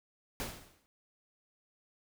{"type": "noise with exponential decay", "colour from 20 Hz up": "pink", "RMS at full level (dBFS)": -36, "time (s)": [0.4, 0.86], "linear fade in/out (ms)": 0, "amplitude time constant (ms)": 99, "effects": []}